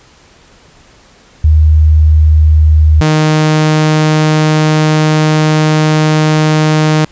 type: tone pair in turn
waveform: sine / sawtooth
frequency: 77.4 / 154.8 Hz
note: D#2 / D#3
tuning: -9 / -9 cents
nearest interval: octave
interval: 1200 cents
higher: second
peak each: -3 dBFS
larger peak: neither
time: 1.44-3.01 / 3.01-7.05 s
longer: second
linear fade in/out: 5 ms
effects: pink hiss -43 dBFS RMS until 7.11 s + resampled to 16000 Hz